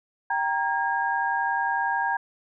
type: tone cluster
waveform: sine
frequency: 783 / 934 / 1626 Hz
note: G5 / A#5 / G#6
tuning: -2 / +3 / -37 cents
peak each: -28 / -26 / -27 dBFS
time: 0.3-2.17 s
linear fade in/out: 5 ms
effects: none